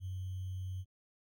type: tone with sample-and-hold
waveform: sine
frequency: 92.9 Hz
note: F#2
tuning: 7 cents sharp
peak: -37 dBFS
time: 0-0.85 s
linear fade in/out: 50 ms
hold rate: 3150 Hz
effects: Opus 48 kbps